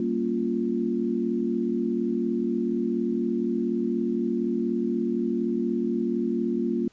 sine chord, G half-diminished seventh, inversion none, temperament equal, 196 / 233.1 / 277.2 / 349.2 Hz, G3 / Bb3 / Db4 / F4, 0 / 0 / 0 / 0 cents, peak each -32 / -26 / -32 / -28 dBFS, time 0-6.88 s, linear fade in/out 2 ms, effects pink hiss -61 dBFS RMS until 6.92 s + resampled to 16000 Hz

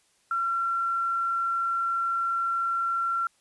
sine tone with quantisation, 1363 Hz, F6, 43 cents flat, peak -24 dBFS, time 0.31-3.27 s, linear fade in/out 2 ms, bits 9, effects white hiss -66 dBFS RMS until 3.4 s + resampled to 24000 Hz

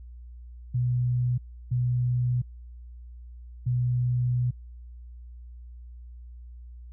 sine tone bursts at uneven times, 123.6 Hz, B2, 2 cents sharp, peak -22 dBFS, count 3, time 0.74-1.38 / 1.71-2.42 / 3.66-4.51 s, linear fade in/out 10 ms, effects added 60 Hz sine -41 dBFS peak until 6.92 s

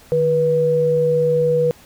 sine tone pair together, 153.4 / 487 Hz, D#3 / B4, -24 / -24 cents, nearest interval octave + minor sixth, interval 2000 cents, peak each -22 / -14 dBFS, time 0.12-1.71 s, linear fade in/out 0 ms, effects pink hiss -47 dBFS RMS until 1.85 s

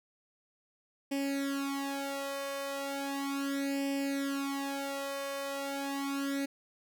sawtooth tone with flanger, 277.2 Hz, C#4, in tune, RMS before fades -35 dBFS, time 1.11-6.46 s, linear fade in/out 10 ms, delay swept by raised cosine 0.38 to 1.68 ms, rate 0.36 Hz, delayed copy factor +1, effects none

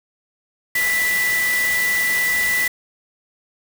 sine tone in noise, 1975.5 Hz, B6, in tune, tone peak -17 dBFS, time 0.75-2.68 s, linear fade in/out 5 ms, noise white, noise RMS -26 dBFS, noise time 0.75-2.68 s, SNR +6 dB, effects none

